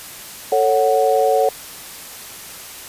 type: chord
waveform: sine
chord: F# minor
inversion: first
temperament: just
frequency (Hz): 444 / 555 / 740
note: A4 / C#5 / F#5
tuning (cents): +16 / +2 / 0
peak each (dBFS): -17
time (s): 0.52-1.49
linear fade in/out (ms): 2
effects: white hiss -35 dBFS RMS until 2.88 s + resampled to 32000 Hz